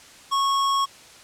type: tone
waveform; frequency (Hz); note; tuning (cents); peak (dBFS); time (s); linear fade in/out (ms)
square; 1100; C#6; -14; -20; 0.31-0.86; 20
effects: white hiss -47 dBFS RMS until 1.23 s + low-pass 8000 Hz 12 dB/octave